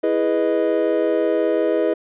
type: chord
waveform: triangle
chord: E major seventh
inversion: none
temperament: equal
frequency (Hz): 329.6 / 415.3 / 493.9 / 622.3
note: E4 / G#4 / B4 / D#5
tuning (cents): 0 / 0 / 0 / 0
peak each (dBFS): -20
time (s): 0.03-1.94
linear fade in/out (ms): 10
effects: resampled to 8000 Hz